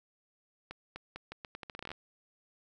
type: accelerating click train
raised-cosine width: 0.3 ms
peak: -26 dBFS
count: 16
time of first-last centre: 0.71-1.916 s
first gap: 250 ms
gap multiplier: 0.8
effects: none